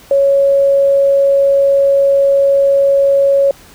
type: tone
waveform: sine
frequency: 554.4 Hz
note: C#5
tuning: in tune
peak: -7 dBFS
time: 0.11-3.51 s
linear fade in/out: 2 ms
effects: pink hiss -41 dBFS RMS until 3.74 s